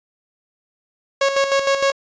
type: tone with tremolo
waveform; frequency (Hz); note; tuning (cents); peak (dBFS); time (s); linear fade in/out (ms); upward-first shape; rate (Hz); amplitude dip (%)
sawtooth; 550; C#5; -14; -10; 1.21-1.92; 5; square; 6.5; 55
effects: resampled to 16000 Hz